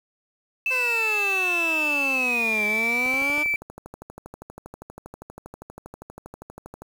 sine tone with pitch glide, 2637 to 2322 Hz, E7 to D7, 0 to -20 cents, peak -21 dBFS, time 0.66-3.56 s, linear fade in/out 2 ms, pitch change -220 cents, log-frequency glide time 2.13-2.67 s
15% pulse exponential two-way sweep, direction down then up, 520 to 207.7 to 304.3 Hz, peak -22 dBFS, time 0.7-3.44 s, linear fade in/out 20 ms, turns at 2.65 s
click train, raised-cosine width 1 ms, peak -24 dBFS, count 48, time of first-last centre 3.06-6.82 s, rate 12.5 Hz
effects 7-bit

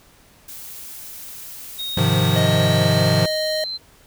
blue noise, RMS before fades -36 dBFS, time 0.48-2.4 s, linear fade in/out 5 ms
sine tone with pitch glide, 3735 to 4097 Hz, A#7 to C8, +3 to -37 cents, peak -25 dBFS, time 1.78-3.78 s, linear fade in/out 20 ms, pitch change +160 cents, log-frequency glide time 2.26-3.12 s
square chord, F minor seventh, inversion first, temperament equal, 103.83 / 130.81 / 155.56 / 174.61 Hz, Ab2 / C3 / Eb3 / F3, 0 / 0 / 0 / 0 cents, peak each -22 / -22 / -23 / -22 dBFS, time 1.97-3.26 s, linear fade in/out 5 ms
square tone, 622.3 Hz, D#5, in tune, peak -22 dBFS, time 2.36-3.64 s, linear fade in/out 2 ms
effects pink hiss -52 dBFS RMS until 4.06 s

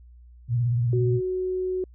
sine tone with vibrato, 120 Hz, B2, 49 cents flat, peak -20 dBFS, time 0.48-1.21 s, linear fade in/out 50 ms, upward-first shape sine, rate 17 Hz, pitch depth 70 cents each way
sine tone, 370 Hz, F#4, in tune, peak -24 dBFS, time 0.93-1.84 s, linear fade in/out 2 ms
effects added 60 Hz sine -46 dBFS peak until 1.94 s

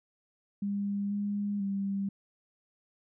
sine tone with pitch steps, 201.3 / 203.9 / 197.3 Hz, G3 / G#3 / G3, +46 / -32 / +11 cents, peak -29 dBFS, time 0.62-2.09 s, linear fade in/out 5 ms, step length 490 ms, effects none

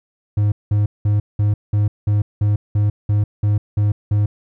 triangle tone bursts, 103.83 Hz, G#2, in tune, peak -11 dBFS, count 12, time 0.37-4.26 s, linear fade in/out 5 ms, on 150 ms, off 190 ms, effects none

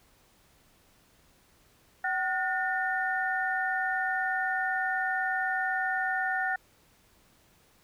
sine tone cluster, 759 / 1450 / 1812 Hz, F#5 / F#6 / A#6, +44 / -35 / -50 cents, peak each -31 dBFS, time 2.04-6.56 s, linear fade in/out 5 ms, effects pink hiss -63 dBFS RMS until 7.83 s

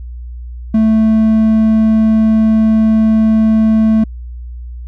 triangle tone, 220 Hz, A3, in tune, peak -5 dBFS, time 0.74-4.04 s, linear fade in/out 5 ms, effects added 60 Hz sine -24 dBFS peak until 4.87 s

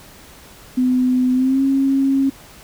sine tone with pitch glide, 253.2 to 271.4 Hz, B3 to C#4, +43 to -36 cents, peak -13 dBFS, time 0.77-2.3 s, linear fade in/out 10 ms, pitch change +121 cents, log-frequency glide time 1.33-1.62 s, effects pink hiss -43 dBFS RMS until 2.63 s

